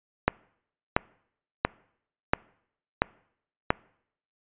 click train, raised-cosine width 0.5 ms, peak -4 dBFS, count 6, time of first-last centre 0.28-3.705 s, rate 1.46 Hz, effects noise-tail reverb RT60 0.7 s tail -25 dB re dry + resampled to 8000 Hz

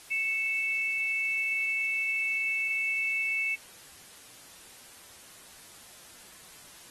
sine tone pair together, 2217 / 2637 Hz, C#7 / E7, 0 / 0 cents, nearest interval minor third, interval 300 cents, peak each -30 / -29 dBFS, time 0.1-3.56 s, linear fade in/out 20 ms, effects white hiss -51 dBFS RMS until 6.9 s + AAC 32 kbps

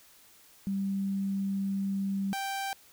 sine / sawtooth tone pair in turn, 195.9 / 783.6 Hz, G3 / G5, -1 / -1 cents, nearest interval 2 octaves, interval 2400 cents, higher second, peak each -28 dBFS, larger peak neither, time 0.67-2.33 / 2.33-2.73 s, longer first, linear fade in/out 0 ms, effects white hiss -58 dBFS RMS until 2.92 s

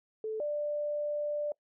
sine tone pair in turn, 436.6 / 590.8 Hz, A4 / D5, -13 / +10 cents, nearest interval perfect fourth, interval 523 cents, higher second, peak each -32 / -30 dBFS, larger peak second, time 0.24-0.4 / 0.4-1.52 s, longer second, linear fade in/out 2 ms, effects noise-tail reverb RT60 0.1 s tail -23 dB re dry

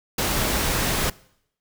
pink noise, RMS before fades -23 dBFS, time 0.18-1.1 s, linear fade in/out 5 ms, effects noise-tail reverb RT60 0.7 s tail -22 dB re dry

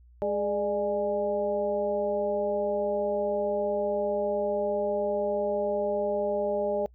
harmonic tone with a mistuned harmonic, 207.7 Hz, G#3, in tune, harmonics 1 / 2 / 3 / 4, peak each -37 / -30 / -27 / -36 dBFS, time 0.22-6.86 s, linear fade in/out 0 ms, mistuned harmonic 3, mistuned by -65 cents, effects noise-tail reverb RT60 0.1 s tail -26 dB re dry + added 60 Hz sine -52 dBFS peak until 6.94 s

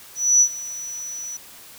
sine tone with ADSR envelope, 5920 Hz, F#8, in tune, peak -10 dBFS, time 0.15-1.37 s, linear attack 260 ms, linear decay 72 ms, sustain -19 dB, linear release 5 ms, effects white hiss -44 dBFS RMS until 1.78 s

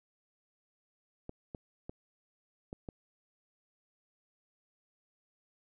clicks, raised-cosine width 2 ms, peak -28 dBFS, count 5, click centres 1.294 / 1.548 / 1.895 / 2.729 / 2.888 s, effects none

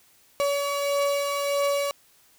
35% pulse beating tone pair, 565 / 566.6 Hz, C#5 / C#5, +33 / +38 cents, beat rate 1.6 Hz, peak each -30 / -22 dBFS, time 0.4-1.91 s, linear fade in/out 0 ms, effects white hiss -59 dBFS RMS until 2.38 s

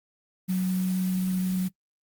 sine tone in noise, 185 Hz, F#3, in tune, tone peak -23 dBFS, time 0.48-1.69 s, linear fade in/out 20 ms, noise white, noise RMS -41 dBFS, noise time 0.48-1.69 s, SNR +15 dB, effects noise-tail reverb RT60 0.1 s tail -23 dB re dry + Opus 32 kbps

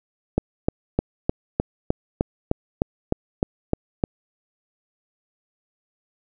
click train, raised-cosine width 2 ms, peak -5 dBFS, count 13, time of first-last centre 0.38-4.039 s, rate 3.28 Hz, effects none

